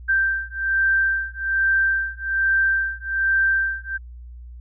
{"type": "beating tone pair", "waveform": "sine", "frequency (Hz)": [1568, 1569.2], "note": ["G6", "G6"], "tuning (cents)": [0, 1], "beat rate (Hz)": 1.2, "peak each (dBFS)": -21, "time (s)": [0.08, 3.98], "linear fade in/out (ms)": 20, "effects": ["added 60 Hz sine -36 dBFS peak until 4.6 s"]}